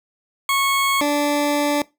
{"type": "tone pair in turn", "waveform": "20% pulse", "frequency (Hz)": [1100, 291.4], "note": ["C#6", "D4"], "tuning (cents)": [-14, -13], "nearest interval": "octave + major seventh", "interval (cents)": 2299, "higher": "first", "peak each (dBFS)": -12, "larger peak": "neither", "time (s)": [[0.49, 1.01], [1.01, 1.82]], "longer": "second", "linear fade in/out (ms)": 2, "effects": ["noise-tail reverb RT60 0.2 s tail -20 dB re dry"]}